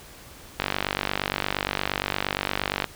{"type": "click train", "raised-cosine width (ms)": 0.3, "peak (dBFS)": -7, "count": 110, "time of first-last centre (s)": [0.6, 2.843], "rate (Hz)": 48.6, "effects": ["pink hiss -46 dBFS RMS until 2.95 s"]}